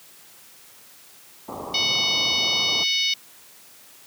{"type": "low-pass noise", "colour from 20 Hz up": "white", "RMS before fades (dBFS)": -34, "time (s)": [1.48, 2.84], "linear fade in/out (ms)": 10, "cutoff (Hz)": 1200, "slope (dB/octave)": 96}
{"type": "harmonic tone", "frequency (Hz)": 740, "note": "F#5", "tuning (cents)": 0, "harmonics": [3, 4, 5, 6, 7, 8], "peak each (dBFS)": [-27, -25, -24, -29, -29, -33], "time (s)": [1.74, 3.14], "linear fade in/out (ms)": 5}
{"effects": ["white hiss -49 dBFS RMS until 4.06 s", "high-pass 100 Hz 12 dB/octave"]}